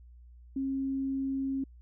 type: tone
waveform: sine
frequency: 270 Hz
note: C#4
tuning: 45 cents flat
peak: -29 dBFS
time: 0.56-1.64 s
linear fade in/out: 5 ms
effects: added 60 Hz sine -50 dBFS peak until 1.81 s